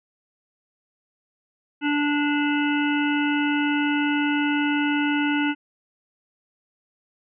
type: harmonic tone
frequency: 292.4 Hz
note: D4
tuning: 7 cents flat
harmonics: 1 / 3 / 5 / 7 / 9 / 10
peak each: -21 / -30 / -28 / -33 / -31 / -35 dBFS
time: 1.81-5.55 s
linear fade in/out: 50 ms
effects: none